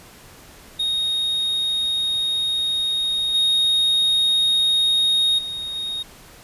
triangle tone with level steps, 3729 Hz, A#7, in tune, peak -18 / -14 / -25 / -23 dBFS, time 0.79-6.03 s, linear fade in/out 10 ms, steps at 3.34 / 5.38 / 5.75 s, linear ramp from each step 10 ms, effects pink hiss -45 dBFS RMS until 6.43 s + resampled to 32000 Hz

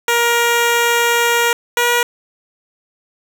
10% pulse tone pair in turn, 471.6 / 479.6 Hz, A#4 / A#4, +20 / +49 cents, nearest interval unison, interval 29 cents, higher second, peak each -4 dBFS, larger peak neither, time 0.08-1.53 / 1.77-2.03 s, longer first, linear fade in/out 2 ms, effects none

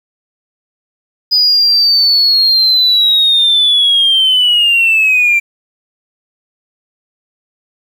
triangle linear sweep, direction down, 4978 to 2349 Hz, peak -4 dBFS, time 1.31-5.4 s, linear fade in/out 20 ms, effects tanh soft clip ceiling -4 dBFS + 7-bit

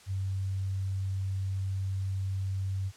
sine tone, 96.1 Hz, G2, 34 cents flat, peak -29 dBFS, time 0.06-2.92 s, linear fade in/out 50 ms, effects white hiss -55 dBFS RMS until 2.96 s + low-pass 8000 Hz 12 dB/octave

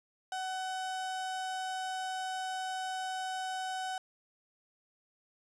35% pulse tone, 751 Hz, F#5, 26 cents sharp, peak -33 dBFS, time 0.32-3.98 s, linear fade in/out 2 ms, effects resampled to 22050 Hz

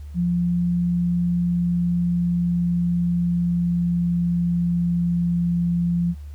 sine tone with pitch glide, 174.61 to 172.5 Hz, F3 to F3, 0 to -21 cents, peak -18 dBFS, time 0.14-6.15 s, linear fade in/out 50 ms, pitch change -21 cents, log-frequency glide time 0.99-6.03 s, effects added 73 Hz sine -33 dBFS peak until 6.34 s + pink hiss -58 dBFS RMS until 6.34 s

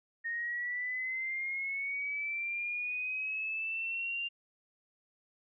sine linear sweep, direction up, 1845 to 2794 Hz, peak -33 dBFS, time 0.24-4.29 s, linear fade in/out 20 ms, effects none

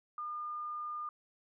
sine tone, 1211 Hz, D#6, 47 cents flat, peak -37 dBFS, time 0.18-1.09 s, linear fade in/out 2 ms, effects none

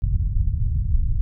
pink low-pass noise, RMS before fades -20 dBFS, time 0.02-1.21 s, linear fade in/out 0 ms, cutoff 110 Hz, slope 24 dB/octave, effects none

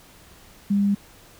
sine tone, 201.1 Hz, G3, 44 cents sharp, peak -17 dBFS, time 0.7-0.95 s, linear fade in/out 10 ms, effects pink hiss -50 dBFS RMS until 1.39 s

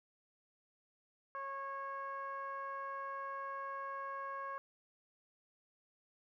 15% pulse tone with low-pass filter, 548 Hz, C#5, 20 cents flat, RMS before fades -43 dBFS, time 1.35-4.58 s, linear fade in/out 0 ms, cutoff 1300 Hz, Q 6.4, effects none

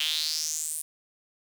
sawtooth tone with high-pass filter sweep, 155.56 Hz, D#3, in tune, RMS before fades -30 dBFS, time 0-0.82 s, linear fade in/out 5 ms, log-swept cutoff 3000 to 9900 Hz, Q 5.2, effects none

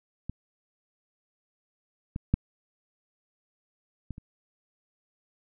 clicks, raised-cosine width 5 ms, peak -21 / -20 / -9 / -23 / -30 dBFS, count 5, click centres 0.296 / 2.161 / 2.34 / 4.107 / 4.181 s, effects none

